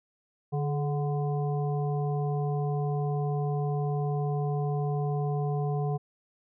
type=harmonic tone with a mistuned harmonic; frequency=146.83 Hz; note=D3; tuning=in tune; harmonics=1 / 3 / 5 / 7; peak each=-27 / -34 / -36 / -45 dBFS; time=0.52-5.98 s; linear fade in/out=20 ms; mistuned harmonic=3; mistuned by=-55 cents; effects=none